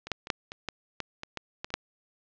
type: clicks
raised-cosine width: 0.2 ms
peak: -21 / -10 / -22 / -7 / -21 / -14 / -14 / -19 / -16 / -16 / -26 / -9 dBFS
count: 12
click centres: 0.07 / 0.117 / 0.271 / 0.302 / 0.519 / 0.687 / 1.003 / 1.234 / 1.373 / 1.645 / 1.704 / 1.74 s
effects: low-pass 5000 Hz 12 dB/octave